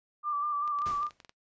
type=tone with vibrato; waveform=sine; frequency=1177 Hz; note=D6; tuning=3 cents sharp; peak=-28 dBFS; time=0.23-1.1 s; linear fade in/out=50 ms; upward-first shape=square; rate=5.1 Hz; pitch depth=27 cents each way
type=clicks; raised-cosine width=0.2 ms; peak=-32 dBFS; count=10; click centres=0.677 / 0.788 / 0.819 / 0.859 / 1.031 / 1.067 / 1.108 / 1.202 / 1.248 / 1.294 s
type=noise with exponential decay; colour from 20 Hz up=pink; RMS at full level=-40 dBFS; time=0.86-1.24 s; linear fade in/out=5 ms; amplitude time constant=82 ms
effects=noise-tail reverb RT60 0.1 s tail -21 dB re dry + resampled to 16000 Hz